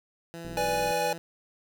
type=tone; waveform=15% pulse; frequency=167.6 Hz; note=E3; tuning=29 cents sharp; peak=-32 dBFS; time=0.34-1.18 s; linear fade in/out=0 ms
type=click train; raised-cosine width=3 ms; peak=-30 dBFS; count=30; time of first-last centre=0.45-0.907 s; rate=63.4 Hz
type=chord; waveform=square; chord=G# diminished; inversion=first; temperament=equal; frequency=493.9 / 587.3 / 830.6 Hz; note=B4 / D5 / G#5; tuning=0 / 0 / 0 cents; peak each=-31 / -32 / -29 dBFS; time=0.57-1.13 s; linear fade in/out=2 ms
effects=none